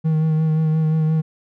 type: tone with vibrato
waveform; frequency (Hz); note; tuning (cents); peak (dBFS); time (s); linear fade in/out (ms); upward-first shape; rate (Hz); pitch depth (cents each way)
triangle; 157.6; D#3; +23; -13; 0.04-1.22; 20; sine; 5.7; 22
effects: none